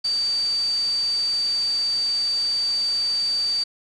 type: tone in noise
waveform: sine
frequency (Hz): 4624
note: D8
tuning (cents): -28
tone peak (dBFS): -20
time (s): 0.04-3.64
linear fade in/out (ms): 10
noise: white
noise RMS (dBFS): -37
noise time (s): 0.04-3.64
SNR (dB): +14
effects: resampled to 22050 Hz